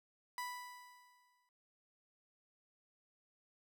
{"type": "tone with exponential decay", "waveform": "30% pulse", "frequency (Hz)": 987.8, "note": "B5", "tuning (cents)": 0, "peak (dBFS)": -36, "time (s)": [0.38, 1.49], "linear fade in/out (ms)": 1, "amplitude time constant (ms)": 240, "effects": []}